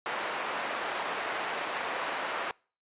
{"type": "band-pass noise", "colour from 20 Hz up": "pink", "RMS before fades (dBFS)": -34, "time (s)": [0.06, 2.51], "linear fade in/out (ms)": 0, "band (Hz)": [640, 2200], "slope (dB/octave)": 12, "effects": ["noise-tail reverb RT60 0.4 s tail -26 dB re dry", "resampled to 8000 Hz"]}